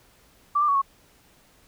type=tone with pitch steps; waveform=sine; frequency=1165 / 1192 / 1123 / 1100 Hz; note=D6 / D6 / C#6 / C#6; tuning=-14 / +25 / +22 / -14 cents; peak=-18 dBFS; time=0.55-0.818 s; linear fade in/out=10 ms; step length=67 ms; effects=pink hiss -58 dBFS RMS until 1.67 s